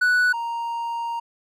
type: tone pair in turn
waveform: triangle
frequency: 1480 / 932.3 Hz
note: F#6 / A#5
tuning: 0 / 0 cents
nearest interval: minor sixth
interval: 800 cents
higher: first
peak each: -14 / -23 dBFS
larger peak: first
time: 0.01-0.33 / 0.33-1.2 s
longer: second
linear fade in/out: 10 ms
effects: none